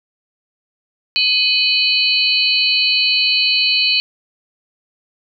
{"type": "tone cluster", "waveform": "sine", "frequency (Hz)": [2498, 2993, 4069, 4435], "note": ["D#7", "F#7", "C8", "C#8"], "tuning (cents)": [6, 19, -49, 0], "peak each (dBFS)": -18, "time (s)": [1.16, 4], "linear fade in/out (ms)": 0, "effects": []}